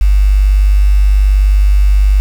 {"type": "tone with quantisation", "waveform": "sine", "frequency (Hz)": 49.44, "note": "G1", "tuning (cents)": 15, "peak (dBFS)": -5, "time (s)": [0.01, 2.2], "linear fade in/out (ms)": 0, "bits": 5, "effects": []}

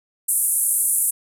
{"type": "band-pass noise", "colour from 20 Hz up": "pink", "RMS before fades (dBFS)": -20, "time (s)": [0.28, 1.11], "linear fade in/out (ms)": 10, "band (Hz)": [8900, 12000], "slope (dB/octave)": 48, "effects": []}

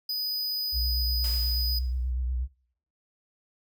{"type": "tone", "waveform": "square", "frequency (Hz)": 4978, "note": "D#8", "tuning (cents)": 0, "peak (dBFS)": -28, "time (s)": [0.09, 1.79], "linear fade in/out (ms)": 5}
{"type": "tone with vibrato", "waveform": "sine", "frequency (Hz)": 62.6, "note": "B1", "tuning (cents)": 24, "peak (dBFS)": -26, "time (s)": [0.72, 2.48], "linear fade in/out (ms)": 50, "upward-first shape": "triangle", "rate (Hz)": 8.3, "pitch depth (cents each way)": 63}
{"type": "noise with exponential decay", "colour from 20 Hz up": "white", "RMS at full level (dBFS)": -38, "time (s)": [1.24, 2.12], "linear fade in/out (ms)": 1, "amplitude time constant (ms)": 190}
{"effects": ["noise-tail reverb RT60 0.6 s tail -20 dB re dry"]}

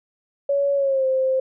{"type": "tone with pitch glide", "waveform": "sine", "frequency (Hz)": [562, 524.4], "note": ["C#5", "C5"], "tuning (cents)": [24, 4], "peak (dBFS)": -17, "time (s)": [0.49, 1.4], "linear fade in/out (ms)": 5, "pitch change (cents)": -120, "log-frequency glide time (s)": [0.75, 1.06], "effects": []}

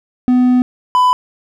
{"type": "tone pair in turn", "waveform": "triangle", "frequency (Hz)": [250, 1000], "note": ["B3", "B5"], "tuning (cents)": [21, 21], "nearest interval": "2 octaves", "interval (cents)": 2400, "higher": "second", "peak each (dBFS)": -6, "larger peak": "neither", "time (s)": [[0.28, 0.62], [0.95, 1.13]], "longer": "first", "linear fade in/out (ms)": 0, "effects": []}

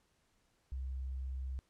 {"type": "tone", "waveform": "sine", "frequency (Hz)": 65.41, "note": "C2", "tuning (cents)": 0, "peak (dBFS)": -37, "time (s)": [0.72, 1.59], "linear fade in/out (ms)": 0, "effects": ["pink hiss -75 dBFS RMS until 1.69 s", "low-pass 10000 Hz 12 dB/octave"]}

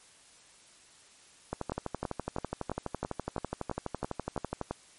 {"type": "two click trains", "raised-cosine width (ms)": 1, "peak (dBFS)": [-18, -18], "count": [38, 10], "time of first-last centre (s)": [[1.53, 4.613], [1.72, 4.71]], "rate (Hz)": [12, 3.01], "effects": ["white hiss -58 dBFS RMS until 4.98 s", "MP3 48 kbps"]}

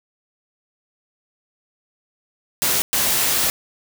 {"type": "noise bursts at uneven times", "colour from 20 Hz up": "white", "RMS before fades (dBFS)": -19, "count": 2, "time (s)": [[2.62, 2.82], [2.93, 3.5]], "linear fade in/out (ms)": 0, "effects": []}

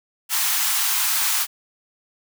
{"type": "high-pass noise", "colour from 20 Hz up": "white", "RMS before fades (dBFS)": -21, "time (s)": [0.29, 1.47], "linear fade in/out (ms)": 50, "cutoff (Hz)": 790, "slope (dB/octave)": 48, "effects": []}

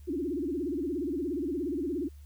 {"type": "tone with vibrato", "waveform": "sine", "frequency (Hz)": 314.5, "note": "D#4", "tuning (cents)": 19, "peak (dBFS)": -29, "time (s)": [0.07, 2.09], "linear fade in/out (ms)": 20, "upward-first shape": "sine", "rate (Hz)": 17, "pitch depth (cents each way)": 270, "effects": ["added 72 Hz sine -46 dBFS peak until 2.25 s", "white hiss -66 dBFS RMS until 2.25 s"]}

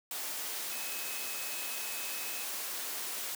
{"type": "tone in noise", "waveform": "sine", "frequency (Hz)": 2560, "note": "D#7", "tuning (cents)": 49, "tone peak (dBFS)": -45, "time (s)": [0.71, 2.44], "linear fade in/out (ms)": 2, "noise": "white", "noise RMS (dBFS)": -38, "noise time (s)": [0.11, 3.35], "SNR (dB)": -10, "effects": ["high-pass 300 Hz 12 dB/octave"]}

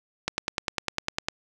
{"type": "click train", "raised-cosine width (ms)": 0.2, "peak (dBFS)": -8, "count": 11, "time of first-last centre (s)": [0.28, 1.285], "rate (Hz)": 9.95, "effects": []}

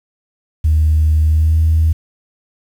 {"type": "tone with pitch glide", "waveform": "sine", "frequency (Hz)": [77.78, 80.01], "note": ["D#2", "D#2"], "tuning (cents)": [0, 49], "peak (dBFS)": -8, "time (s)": [0.64, 1.93], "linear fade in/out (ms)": 10, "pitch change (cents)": 49, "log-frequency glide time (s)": [1.26, 1.59], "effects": ["tanh soft clip ceiling -5 dBFS", "7-bit"]}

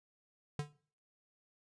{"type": "tone with exponential decay", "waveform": "square", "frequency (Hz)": 146.83, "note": "D3", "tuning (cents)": 0, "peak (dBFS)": -32, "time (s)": [0.59, 0.73], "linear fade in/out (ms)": 2, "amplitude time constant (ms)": 29, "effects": ["noise-tail reverb RT60 0.5 s tail -21 dB re dry", "resampled to 22050 Hz"]}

